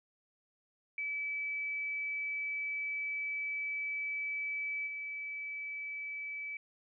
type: tone with level steps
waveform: sine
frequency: 2300 Hz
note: D7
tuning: 37 cents flat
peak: -34 / -38 dBFS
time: 0.98-6.57 s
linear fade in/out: 2 ms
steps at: 4.86 s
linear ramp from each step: 20 ms
effects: none